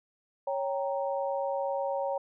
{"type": "chord", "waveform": "sine", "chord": "G diminished", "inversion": "second", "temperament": "equal", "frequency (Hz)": [554.4, 784, 932.3], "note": ["Db5", "G5", "Bb5"], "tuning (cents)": [0, 0, 0], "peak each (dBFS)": [-30, -35, -36], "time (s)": [0.47, 2.18], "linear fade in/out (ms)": 5, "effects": []}